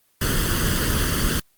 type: noise with comb filter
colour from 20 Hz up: pink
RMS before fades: -21 dBFS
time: 0.21-1.4 s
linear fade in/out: 5 ms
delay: 0.64 ms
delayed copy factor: +0.85
effects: white hiss -63 dBFS RMS until 1.57 s + Opus 24 kbps